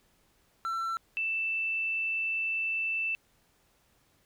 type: tone pair in turn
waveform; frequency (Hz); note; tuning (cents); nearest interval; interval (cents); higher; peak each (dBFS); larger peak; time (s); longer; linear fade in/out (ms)
triangle / sine; 1344 / 2655; E6 / E7; +33 / +12; octave; 1179; second; -28; neither; 0.65-0.97 / 1.17-3.15; second; 0
effects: pink hiss -68 dBFS RMS until 4.25 s